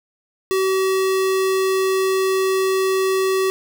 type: tone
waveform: square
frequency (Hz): 380.7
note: F#4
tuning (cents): +49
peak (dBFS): -17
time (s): 0.51-3.5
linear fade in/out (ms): 0
effects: none